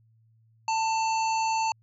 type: harmonic tone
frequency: 890 Hz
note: A5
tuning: 20 cents sharp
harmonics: 1 / 3 / 5 / 7 / 8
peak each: -24 / -34 / -38 / -41 / -42 dBFS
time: 0.68-1.72 s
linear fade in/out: 2 ms
effects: added 112 Hz sine -59 dBFS peak until 1.82 s